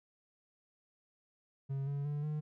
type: tone with pitch steps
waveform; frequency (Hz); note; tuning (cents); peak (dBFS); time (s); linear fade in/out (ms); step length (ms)
triangle; 136.8 / 141.54 / 146.45 / 151.53; C#3 / C#3 / D3 / D#3; -23 / +36 / -5 / -45; -32; 1.69-2.41; 20; 180
effects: none